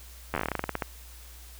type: slowing click train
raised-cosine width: 0.5 ms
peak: -13 dBFS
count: 16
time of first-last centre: 0.34-0.822 s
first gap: 11 ms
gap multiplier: 1.14
effects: added 60 Hz sine -46 dBFS peak until 1.59 s + white hiss -51 dBFS RMS until 1.59 s